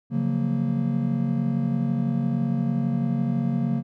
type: chord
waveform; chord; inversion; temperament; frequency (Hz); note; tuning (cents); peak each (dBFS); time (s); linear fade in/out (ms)
triangle; Gb major seventh; second; just; 138.75 / 173.43 / 185 / 231.2; Db3 / F3 / Gb3 / Bb3; +2 / -12 / 0 / -14; -24 / -28 / -28 / -23; 0.1-3.83; 50
effects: none